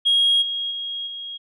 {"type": "tone with level steps", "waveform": "sine", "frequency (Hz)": 3277, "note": "G#7", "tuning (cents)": -24, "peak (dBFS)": [-13, -23, -26, -30], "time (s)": [0.05, 1.38], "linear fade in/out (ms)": 20, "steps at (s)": [0.41, 0.7, 1.06], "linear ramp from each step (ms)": 20, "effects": ["tanh soft clip ceiling -11 dBFS"]}